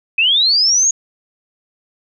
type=linear sweep; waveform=sine; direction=up; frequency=2489 to 6740 Hz; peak=-10 dBFS; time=0.18-0.91 s; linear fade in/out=5 ms; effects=none